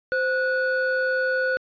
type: tone pair together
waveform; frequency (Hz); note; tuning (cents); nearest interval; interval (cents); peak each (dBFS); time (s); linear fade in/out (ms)
triangle; 519 / 1468; C5 / F#6; -14 / -14; octave + tritone; 1800; -21; 0.12-1.57; 0
effects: tanh soft clip ceiling -12 dBFS + resampled to 11025 Hz